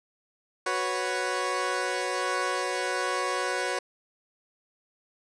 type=chord; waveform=15% pulse; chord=F# suspended fourth; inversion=none; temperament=equal; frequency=370 / 493.9 / 554.4 Hz; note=F#4 / B4 / C#5; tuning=0 / 0 / 0 cents; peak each=-25 dBFS; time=0.66-3.79 s; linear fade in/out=5 ms; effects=resampled to 22050 Hz